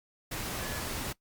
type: tone in noise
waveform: sine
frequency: 1708 Hz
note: G#6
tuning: 48 cents sharp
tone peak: -42 dBFS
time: 0.6-0.81 s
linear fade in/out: 10 ms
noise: pink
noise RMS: -36 dBFS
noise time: 0.31-1.13 s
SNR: -9 dB
effects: noise-tail reverb RT60 0.1 s tail -20 dB re dry + Opus 48 kbps